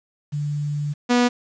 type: tone pair in turn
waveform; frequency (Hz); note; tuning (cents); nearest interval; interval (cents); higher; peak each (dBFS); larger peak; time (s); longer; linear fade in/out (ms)
sine / sawtooth; 146.83 / 243.9; D3 / B3; 0 / -21; major sixth; 879; second; -22 / -11; second; 0.32-0.94 / 1.09-1.29; first; 20
effects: resampled to 16000 Hz + 8-bit